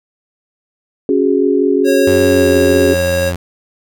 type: chord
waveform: sine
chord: C# suspended fourth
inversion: none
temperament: equal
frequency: 277.2 / 370 / 415.3 Hz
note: C#4 / F#4 / G#4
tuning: 0 / 0 / 0 cents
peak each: -14 dBFS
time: 1.09-2.94 s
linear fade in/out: 2 ms
type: tone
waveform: square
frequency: 546 Hz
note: C#5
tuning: 26 cents flat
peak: -14 dBFS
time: 1.84-3.33 s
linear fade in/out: 50 ms
type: tone with pitch glide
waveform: sawtooth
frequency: 93.1 to 87.37 Hz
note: F#2 to F2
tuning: +11 to +1 cents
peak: -14 dBFS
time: 2.07-3.36 s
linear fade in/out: 5 ms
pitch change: -110 cents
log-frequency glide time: 2.37-2.49 s
effects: none